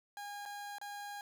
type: tone with dropouts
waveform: 30% pulse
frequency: 816 Hz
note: G#5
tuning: 31 cents flat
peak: -40 dBFS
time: 0.17-1.21 s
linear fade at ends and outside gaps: 1 ms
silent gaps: 0.454-0.459 / 0.784-0.814 s
effects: none